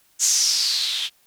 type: noise with low-pass filter sweep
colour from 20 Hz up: violet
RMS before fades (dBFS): -21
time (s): 0.19-1.1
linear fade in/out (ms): 50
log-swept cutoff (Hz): 6800 to 3200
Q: 5.3
effects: white hiss -60 dBFS RMS until 1.26 s